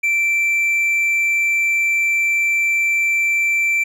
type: tone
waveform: triangle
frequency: 2341 Hz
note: D7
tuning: 6 cents flat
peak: -13 dBFS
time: 0.03-3.84 s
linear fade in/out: 10 ms
effects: none